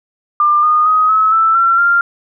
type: tone with pitch steps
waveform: sine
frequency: 1195 / 1225.8 / 1257.3 / 1289.7 / 1322.9 / 1356.9 / 1391.9 Hz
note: D6 / D#6 / D#6 / E6 / E6 / E6 / F6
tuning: +30 / -26 / +18 / -38 / +6 / +50 / -6 cents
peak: -8 dBFS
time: 0.4-2.01 s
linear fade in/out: 2 ms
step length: 230 ms
effects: none